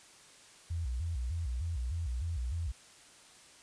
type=tone with vibrato; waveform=sine; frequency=71.8 Hz; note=D2; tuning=39 cents flat; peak=-32 dBFS; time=0.7-2.72 s; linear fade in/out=10 ms; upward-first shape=square; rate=3.3 Hz; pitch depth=270 cents each way; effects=white hiss -57 dBFS RMS until 3.62 s + resampled to 22050 Hz